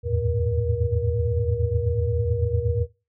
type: tone cluster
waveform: sine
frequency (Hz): 78.5 / 86 / 103.9 / 112.6 / 476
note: D#2 / F2 / G#2 / A2 / A#4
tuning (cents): +16 / -26 / +1 / +40 / +36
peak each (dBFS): -27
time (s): 0.03-2.87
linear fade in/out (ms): 50
effects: noise-tail reverb RT60 0.3 s tail -22 dB re dry